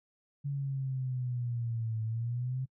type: exponential two-way sweep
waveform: sine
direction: down then up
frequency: 142.5 to 110 to 132.6 Hz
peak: -31 dBFS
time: 0.44-2.66 s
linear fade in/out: 20 ms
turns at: 2.03 s
effects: noise-tail reverb RT60 0.1 s tail -26 dB re dry